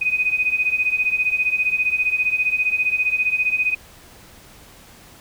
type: beating tone pair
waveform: sine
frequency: 2489 / 2504 Hz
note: D#7 / D#7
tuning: 0 / +10 cents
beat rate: 15 Hz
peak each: -22 / -19 dBFS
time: 0.01-3.75 s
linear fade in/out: 10 ms
effects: pink hiss -46 dBFS RMS until 5.2 s